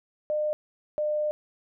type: tone pair in turn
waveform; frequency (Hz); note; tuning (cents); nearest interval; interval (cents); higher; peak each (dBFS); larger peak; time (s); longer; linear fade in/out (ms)
sine; 605 / 602.7; D#5 / D5; -49 / +45; unison; 6; first; -24; neither; 0.3-0.53 / 0.98-1.31; second; 0
effects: none